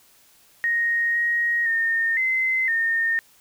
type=tone with pitch steps; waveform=sine; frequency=1867 / 1881 / 1829 / 2058 / 1829 Hz; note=A#6 / A#6 / A#6 / C7 / A#6; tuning=+2 / +15 / -33 / -29 / -33 cents; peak=-19 dBFS; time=0.64-3.19 s; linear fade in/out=0 ms; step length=510 ms; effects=white hiss -56 dBFS RMS until 3.4 s